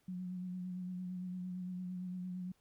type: tone with vibrato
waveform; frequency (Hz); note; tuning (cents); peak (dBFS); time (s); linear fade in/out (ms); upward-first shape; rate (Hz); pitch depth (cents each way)
sine; 181.8; F#3; -30; -39; 0.08-2.52; 5; sine; 8.8; 27
effects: pink hiss -75 dBFS RMS until 2.6 s